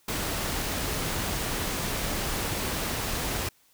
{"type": "noise", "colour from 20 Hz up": "pink", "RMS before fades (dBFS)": -30, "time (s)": [0.08, 3.49], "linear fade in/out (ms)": 5, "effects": ["white hiss -63 dBFS RMS until 3.73 s"]}